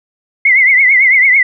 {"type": "tone with vibrato", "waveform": "sine", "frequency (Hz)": 2093, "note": "C7", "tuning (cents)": 0, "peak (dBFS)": -5, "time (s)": [0.45, 1.43], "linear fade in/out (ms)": 5, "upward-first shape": "triangle", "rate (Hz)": 9, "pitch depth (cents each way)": 120, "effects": []}